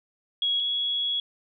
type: tone pair in turn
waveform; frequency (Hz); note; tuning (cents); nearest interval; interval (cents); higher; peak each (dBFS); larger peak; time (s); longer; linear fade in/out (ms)
sine; 3322 / 3347; G#7 / G#7; 0 / +13; unison; 13; second; -22 / -24; first; 0.42-0.6 / 0.6-1.2; second; 2
effects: none